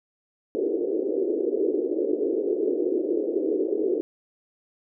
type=band-pass noise; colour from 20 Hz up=pink; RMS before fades=-25 dBFS; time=0.55-4.01 s; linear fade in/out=0 ms; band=320 to 460 Hz; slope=48 dB/octave; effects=none